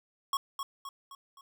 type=tone with echo; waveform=square; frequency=1100 Hz; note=C#6; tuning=14 cents flat; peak=-28 dBFS; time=0.33-0.37 s; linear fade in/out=2 ms; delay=260 ms; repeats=4; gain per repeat=-6 dB; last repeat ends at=1.41 s; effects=none